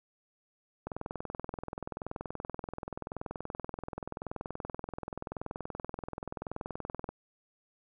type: click train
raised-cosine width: 1 ms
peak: -23 dBFS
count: 131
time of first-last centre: 0.87-7.09 s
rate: 20.9 Hz
effects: none